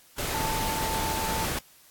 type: tone in noise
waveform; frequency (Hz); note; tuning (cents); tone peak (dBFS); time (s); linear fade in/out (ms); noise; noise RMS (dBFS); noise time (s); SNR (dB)
sine; 886; A5; +12; -30; 0.34-1.45; 5; pink; -30; 0.18-1.59; -3
effects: white hiss -56 dBFS RMS until 1.9 s + AAC 64 kbps